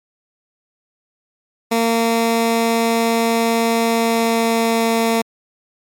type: tone with pitch glide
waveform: 15% pulse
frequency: 229.4 to 227.9 Hz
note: A#3 to A#3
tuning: -28 to -39 cents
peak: -8 dBFS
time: 1.71-5.22 s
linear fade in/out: 10 ms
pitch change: -11 cents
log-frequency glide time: 3.84-4.92 s
effects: MP3 96 kbps